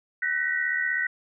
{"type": "tone cluster", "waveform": "sine", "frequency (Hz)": [1506, 1872, 1948], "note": ["F#6", "A#6", "B6"], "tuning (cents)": [30, 7, -24], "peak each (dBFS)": -28, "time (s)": [0.22, 1.07], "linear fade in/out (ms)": 5, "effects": []}